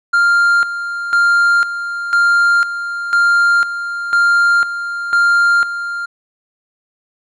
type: tone with tremolo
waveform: triangle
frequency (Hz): 1396.9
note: F6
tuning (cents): 0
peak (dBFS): -7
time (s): 0.13-6.06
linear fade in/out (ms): 10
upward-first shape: square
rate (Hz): 1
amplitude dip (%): 70
effects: resampled to 24000 Hz